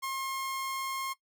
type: tone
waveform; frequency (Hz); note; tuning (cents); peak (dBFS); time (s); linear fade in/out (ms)
sawtooth; 1071; C6; +40; -29; 0.02-1.14; 20
effects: noise-tail reverb RT60 0.1 s tail -18 dB re dry